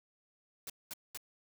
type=noise bursts; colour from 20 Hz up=white; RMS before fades=-43 dBFS; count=3; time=0.67-1.174 s; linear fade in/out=2 ms; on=28 ms; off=210 ms; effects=none